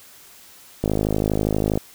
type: click train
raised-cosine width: 2 ms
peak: -7 dBFS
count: 50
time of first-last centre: 0.84-1.775 s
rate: 52.4 Hz
effects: white hiss -47 dBFS RMS until 1.94 s